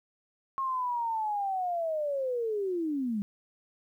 sine linear sweep, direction down, 1084 to 196 Hz, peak -28 dBFS, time 0.58-3.22 s, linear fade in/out 0 ms, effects 11-bit

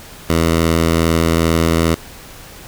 10% pulse tone, 82.41 Hz, E2, in tune, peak -4 dBFS, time 0.29-1.95 s, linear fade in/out 10 ms, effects pink hiss -37 dBFS RMS until 2.67 s

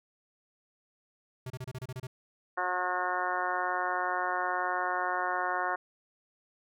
square tone bursts, 128.1 Hz, C3, 36 cents flat, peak -37 dBFS, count 9, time 1.46-2.07 s, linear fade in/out 5 ms, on 42 ms, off 29 ms
harmonic tone, 181.1 Hz, F#3, 37 cents flat, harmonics 2 / 3 / 4 / 5 / 6 / 7 / 8 / 9 / 10, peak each -41 / -40 / -34 / -38 / -34 / -41 / -35 / -43 / -39 dBFS, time 2.57-5.76 s, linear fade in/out 10 ms
effects none

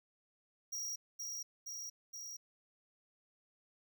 square tone with echo, 5690 Hz, F8, 31 cents sharp, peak -39 dBFS, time 0.72-0.96 s, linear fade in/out 10 ms, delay 470 ms, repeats 3, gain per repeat -2 dB, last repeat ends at 2.37 s, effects none

